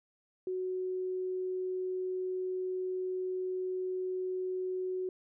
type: tone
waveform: sine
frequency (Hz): 370.2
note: F#4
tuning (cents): +1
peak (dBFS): -32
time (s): 0.47-5.09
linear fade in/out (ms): 2
effects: none